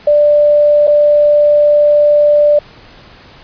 sine tone with dropouts, 590 Hz, D5, 8 cents sharp, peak -5 dBFS, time 0.07-2.59 s, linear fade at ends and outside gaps 5 ms, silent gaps 0.871-0.876 s, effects pink hiss -39 dBFS RMS until 3.43 s + resampled to 11025 Hz

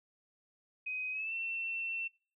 sine tone with pitch glide, 2515 to 2696 Hz, D#7 to E7, +18 to +38 cents, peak -35 dBFS, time 0.86-2.08 s, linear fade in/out 10 ms, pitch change +120 cents, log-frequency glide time 1.12-1.34 s, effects noise-tail reverb RT60 0.4 s tail -23 dB re dry

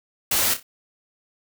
white noise with echo, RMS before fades -21 dBFS, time 0.31-0.54 s, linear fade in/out 5 ms, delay 30 ms, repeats 3, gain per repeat -10 dB, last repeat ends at 0.63 s, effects none

